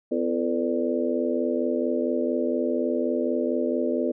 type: harmonic tone with a mistuned harmonic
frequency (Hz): 84.2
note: E2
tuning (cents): +37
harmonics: 3 / 4 / 5 / 6 / 7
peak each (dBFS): -27 / -28 / -29 / -30 / -30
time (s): 0.11-4.12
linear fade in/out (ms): 10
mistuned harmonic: 5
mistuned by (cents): +78
effects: none